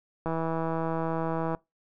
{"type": "click train", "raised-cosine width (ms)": 1, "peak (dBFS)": -17, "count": 211, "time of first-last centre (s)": [0.26, 1.548], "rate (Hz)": 163, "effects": ["noise-tail reverb RT60 0.2 s tail -23 dB re dry"]}